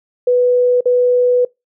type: tone with dropouts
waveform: sine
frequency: 493.9 Hz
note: B4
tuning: in tune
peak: -9 dBFS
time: 0.27-1.45 s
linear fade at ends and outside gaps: 5 ms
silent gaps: 0.808-0.856 s
effects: noise-tail reverb RT60 0.2 s tail -24 dB re dry